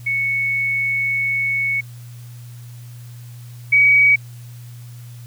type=tone pair in turn; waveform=sine; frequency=2214 / 2264 Hz; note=C#7 / C#7; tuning=-3 / +36 cents; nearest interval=unison; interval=39 cents; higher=second; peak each=-17 / -9 dBFS; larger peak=second; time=0.06-1.81 / 3.72-4.16 s; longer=first; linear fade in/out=10 ms; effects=added 120 Hz sine -34 dBFS peak until 5.26 s + white hiss -49 dBFS RMS until 5.26 s